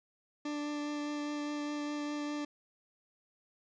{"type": "tone with vibrato", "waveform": "40% pulse", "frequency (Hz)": 294.6, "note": "D4", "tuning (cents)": 6, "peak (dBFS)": -34, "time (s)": [0.45, 2.45], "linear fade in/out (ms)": 5, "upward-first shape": "triangle", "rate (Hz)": 4.9, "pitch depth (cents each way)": 11, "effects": ["resampled to 16000 Hz", "12-bit"]}